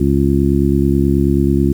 harmonic tone, 69.3 Hz, C#2, in tune, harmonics 1 / 2 / 3 / 4 / 5, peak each -17 / -17 / -17 / -17 / -17 dBFS, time 0-1.73 s, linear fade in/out 5 ms, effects 7-bit

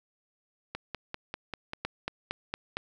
two click trains, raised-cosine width 0.3 ms, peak -15 / -19 dBFS, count 5 / 6, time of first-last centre 1.85-2.77 / 0.75-1.734 s, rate 4.35 / 5.08 Hz, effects none

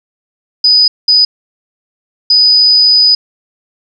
sine tone bursts at uneven times, 4978 Hz, D#8, in tune, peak -4 dBFS, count 3, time 0.64-0.88 / 1.08-1.25 / 2.3-3.15 s, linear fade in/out 5 ms, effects none

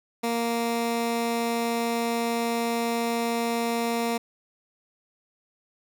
15% pulse tone, 233.1 Hz, A#3, in tune, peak -18 dBFS, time 0.23-4.18 s, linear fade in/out 10 ms, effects none

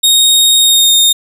sawtooth tone with pitch glide, 3729 to 3682 Hz, A#7 to A#7, 0 to -22 cents, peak -3 dBFS, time 0.03-1.13 s, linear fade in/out 10 ms, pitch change -22 cents, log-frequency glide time 0.58-0.94 s, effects none

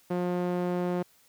sawtooth tone with band-pass filter, 178 Hz, F3, 33 cents sharp, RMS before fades -29 dBFS, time 0.1-1.03 s, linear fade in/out 10 ms, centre 420 Hz, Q 0.8, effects white hiss -62 dBFS RMS until 1.28 s

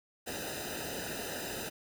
pink noise with comb filter, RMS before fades -39 dBFS, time 0.26-1.7 s, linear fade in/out 20 ms, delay 0.9 ms, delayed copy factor -1, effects none

